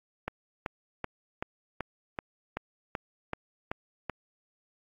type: click train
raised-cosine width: 0.5 ms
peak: -17 dBFS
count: 11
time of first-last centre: 0.28-4.097 s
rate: 2.62 Hz
effects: AAC 64 kbps